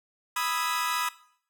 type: chord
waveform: sawtooth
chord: E major seventh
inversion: second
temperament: equal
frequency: 987.8 / 1244.5 / 1318.5 / 1661.2 Hz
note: B5 / D#6 / E6 / G#6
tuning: 0 / 0 / 0 / 0 cents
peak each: -27 / -27 / -31 / -32 dBFS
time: 0.36-1.09 s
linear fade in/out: 5 ms
effects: noise-tail reverb RT60 0.6 s tail -18 dB re dry